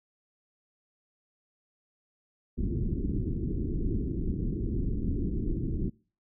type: low-pass noise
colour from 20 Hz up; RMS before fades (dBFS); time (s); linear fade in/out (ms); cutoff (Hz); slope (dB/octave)
pink; -30; 2.57-5.9; 10; 370; 48
effects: noise-tail reverb RT60 0.4 s tail -25 dB re dry